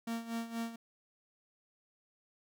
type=tone with tremolo; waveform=45% pulse; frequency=230.1 Hz; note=A#3; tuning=22 cents flat; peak=-34 dBFS; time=0.07-0.76 s; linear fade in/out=5 ms; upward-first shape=sine; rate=4.2 Hz; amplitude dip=75%; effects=none